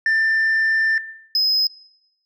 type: tone pair in turn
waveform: sine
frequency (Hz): 1784 / 5078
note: A6 / D#8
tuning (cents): +23 / +34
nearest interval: octave + tritone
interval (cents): 1811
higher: second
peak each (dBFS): -12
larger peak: neither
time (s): 0.06-0.98 / 1.35-1.67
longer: first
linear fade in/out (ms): 2
effects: noise-tail reverb RT60 0.8 s tail -21 dB re dry + tanh soft clip ceiling -14 dBFS